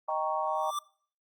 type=chord; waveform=sine; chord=Eb dominant seventh; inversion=none; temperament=equal; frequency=622.3 / 784 / 932.3 / 1108.7 Hz; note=Eb5 / G5 / Bb5 / Db6; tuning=0 / 0 / 0 / 0 cents; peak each=-33 dBFS; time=0.08-0.71 s; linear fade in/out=10 ms
type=tone with exponential growth; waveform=square; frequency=1175 Hz; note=D6; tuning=1 cent sharp; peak=-29 dBFS; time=0.42-0.79 s; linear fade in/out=5 ms; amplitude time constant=79 ms
effects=noise-tail reverb RT60 0.5 s tail -22 dB re dry + Opus 32 kbps